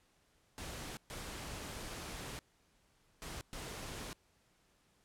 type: noise bursts at uneven times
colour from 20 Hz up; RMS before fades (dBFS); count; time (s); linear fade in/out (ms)
pink; -45; 4; 0.58-0.97 / 1.1-2.39 / 3.22-3.41 / 3.53-4.13; 0
effects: pink hiss -72 dBFS RMS until 5.04 s + low-pass 11000 Hz 12 dB/octave